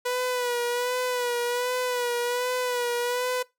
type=tone with vibrato; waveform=sawtooth; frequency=491.2 Hz; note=B4; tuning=9 cents flat; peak=-21 dBFS; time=0.05-3.43 s; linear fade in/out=10 ms; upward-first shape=sine; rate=1.3 Hz; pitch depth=41 cents each way; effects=noise-tail reverb RT60 0.2 s tail -21 dB re dry